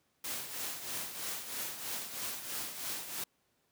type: noise with tremolo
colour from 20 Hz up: white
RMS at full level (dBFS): -37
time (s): 0.24-3.24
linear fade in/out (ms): 5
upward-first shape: triangle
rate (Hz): 3.1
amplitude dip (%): 65
effects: pink hiss -75 dBFS RMS until 3.71 s + high-pass 100 Hz 12 dB/octave